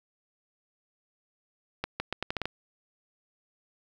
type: accelerating click train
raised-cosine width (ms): 0.3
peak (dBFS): -14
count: 8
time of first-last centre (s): 1.84-2.456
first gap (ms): 160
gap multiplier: 0.79
effects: 8-bit